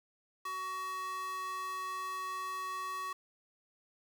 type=tone with high-pass filter; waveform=square; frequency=374.8 Hz; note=F#4; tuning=22 cents sharp; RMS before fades=-39 dBFS; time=0.45-3.13 s; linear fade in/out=5 ms; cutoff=1100 Hz; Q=3.1; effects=10-bit